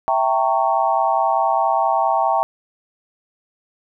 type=chord; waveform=sine; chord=E diminished seventh; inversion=none; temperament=equal with one note detuned; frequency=659.3 / 784 / 914.2 / 1108.7 Hz; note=E5 / G5 / Bb5 / Db6; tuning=0 / 0 / -34 / 0 cents; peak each=-21 / -19 / -20 / -23 dBFS; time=0.08-2.43 s; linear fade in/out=0 ms; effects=none